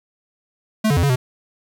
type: tone with pitch steps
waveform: square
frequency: 217.4 / 144.3 / 86.6 / 141.2 / 126.5 Hz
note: A3 / D3 / F2 / C#3 / B2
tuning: -21 / -30 / -14 / +32 / +42 cents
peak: -15 dBFS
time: 0.84-1.16 s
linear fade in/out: 10 ms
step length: 64 ms
effects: 9-bit